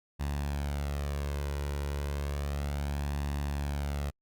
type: tone with flanger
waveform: sawtooth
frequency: 71.5 Hz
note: D2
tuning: 46 cents flat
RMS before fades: -33 dBFS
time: 0.19-4.11 s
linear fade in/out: 20 ms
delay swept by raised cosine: 1.1 to 2.08 ms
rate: 0.32 Hz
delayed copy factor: +0.5
effects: Opus 48 kbps